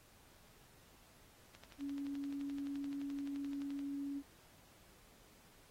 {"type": "click train", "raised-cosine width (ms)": 0.2, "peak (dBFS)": -37, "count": 27, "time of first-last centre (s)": [1.55, 3.791], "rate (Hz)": 11.6}
{"type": "tone", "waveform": "sine", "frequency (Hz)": 280.8, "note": "C#4", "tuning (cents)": 22, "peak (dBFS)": -39, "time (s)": [1.78, 4.23], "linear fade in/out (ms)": 50}
{"effects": ["pink hiss -65 dBFS RMS until 5.7 s", "AAC 48 kbps"]}